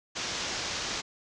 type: low-pass noise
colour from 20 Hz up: white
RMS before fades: -34 dBFS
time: 0.15-1.02 s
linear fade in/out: 20 ms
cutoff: 6600 Hz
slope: 48 dB/octave
effects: none